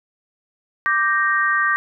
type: chord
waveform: sine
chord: G minor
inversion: second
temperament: equal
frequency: 1174.7 / 1568 / 1864.7 Hz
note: D6 / G6 / Bb6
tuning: 0 / 0 / 0 cents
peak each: -20 dBFS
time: 0.86-1.76 s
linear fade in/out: 0 ms
effects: none